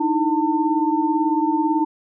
sine tone cluster, 303.6 / 321.7 / 898 Hz, D#4 / E4 / A5, -42 / -42 / +35 cents, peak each -21 / -21 / -21 dBFS, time 0-1.85 s, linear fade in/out 10 ms, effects none

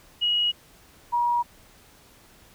sine tone pair in turn, 2900 / 956.6 Hz, F#7 / A#5, -35 / +44 cents, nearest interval octave + perfect fifth, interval 1921 cents, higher first, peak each -20 dBFS, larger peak neither, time 0.21-0.52 / 1.12-1.43 s, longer neither, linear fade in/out 20 ms, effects pink hiss -54 dBFS RMS until 2.54 s

